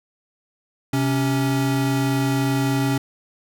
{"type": "tone pair together", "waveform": "square", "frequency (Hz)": [130.7, 277.2], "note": ["C3", "C#4"], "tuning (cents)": [-1, 0], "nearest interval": "octave + minor second", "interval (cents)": 1301, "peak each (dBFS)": -22, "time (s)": [0.93, 2.98], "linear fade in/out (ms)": 5, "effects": []}